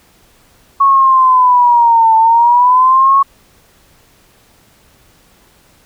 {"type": "linear two-way sweep", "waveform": "sine", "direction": "down then up", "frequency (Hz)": [1108.7, 887, 1108.7], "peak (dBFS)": -5, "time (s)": [0.8, 3.23], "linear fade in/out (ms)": 10, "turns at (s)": 2.16, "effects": ["pink hiss -49 dBFS RMS until 5.85 s"]}